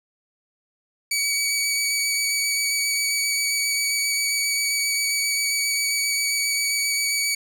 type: tone with vibrato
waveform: 15% pulse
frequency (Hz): 2268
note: C#7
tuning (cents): +39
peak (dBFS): -14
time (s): 1.11-7.35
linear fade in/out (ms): 5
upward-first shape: square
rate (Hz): 7.5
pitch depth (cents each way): 9
effects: none

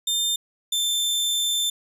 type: tone pair in turn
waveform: sawtooth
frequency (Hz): 3600 / 3555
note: A7 / A7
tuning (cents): +39 / +17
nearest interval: unison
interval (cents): 22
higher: first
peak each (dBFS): -18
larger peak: neither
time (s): 0.07-0.36 / 0.72-1.7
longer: second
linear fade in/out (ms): 5
effects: resampled to 32000 Hz

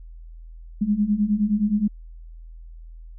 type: beating tone pair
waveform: sine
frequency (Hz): 202.4 / 212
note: G#3 / G#3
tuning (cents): -44 / +36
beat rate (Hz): 9.6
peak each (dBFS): -23 / -20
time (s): 0.81-1.88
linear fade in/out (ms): 10
effects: added 41 Hz sine -38 dBFS peak until 3.18 s

